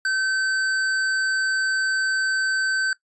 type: tone with tanh clipping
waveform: triangle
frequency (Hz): 1540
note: G6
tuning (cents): -31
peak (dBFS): -22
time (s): 0.05-2.93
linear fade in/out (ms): 2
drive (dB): 18
effects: noise-tail reverb RT60 0.1 s tail -19 dB re dry + resampled to 22050 Hz